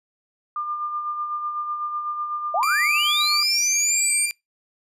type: tone with tremolo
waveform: sine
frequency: 1200 Hz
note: D6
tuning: 37 cents sharp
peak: -23 dBFS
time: 0.56-3.43 s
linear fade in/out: 2 ms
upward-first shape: sine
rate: 8 Hz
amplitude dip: 45%
type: linear sweep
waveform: sine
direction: up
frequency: 623 to 8870 Hz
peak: -19 dBFS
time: 2.54-4.26 s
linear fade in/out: 5 ms
type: tone with vibrato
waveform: sawtooth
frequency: 2367 Hz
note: D7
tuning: 13 cents sharp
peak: -21 dBFS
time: 2.63-4.31 s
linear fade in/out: 0 ms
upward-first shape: sine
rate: 2.5 Hz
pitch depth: 9 cents each way
effects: noise-tail reverb RT60 0.2 s tail -26 dB re dry + resampled to 32000 Hz